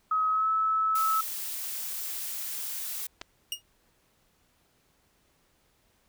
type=tone with pitch glide; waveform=sine; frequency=1273 to 1302 Hz; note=D#6 to E6; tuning=+39 to -22 cents; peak=-23 dBFS; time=0.11-1.21 s; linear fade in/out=5 ms; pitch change=+39 cents; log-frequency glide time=0.3-0.49 s
type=noise; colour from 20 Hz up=blue; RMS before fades=-35 dBFS; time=0.95-3.07 s; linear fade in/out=5 ms
type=clicks; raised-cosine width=0.2 ms; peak=-22 dBFS; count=2; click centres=3.214 / 3.217 s
type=tone with exponential decay; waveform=sawtooth; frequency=2855 Hz; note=F7; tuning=37 cents sharp; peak=-23 dBFS; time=3.52-3.62 s; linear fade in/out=2 ms; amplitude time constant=20 ms
effects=pink hiss -68 dBFS RMS until 6.08 s